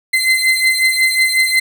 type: beating tone pair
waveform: 35% pulse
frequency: 2059 / 2064.5 Hz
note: C7 / C7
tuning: -28 / -24 cents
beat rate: 5.5 Hz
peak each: -12 / -14 dBFS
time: 0.13-1.6 s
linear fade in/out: 10 ms
effects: none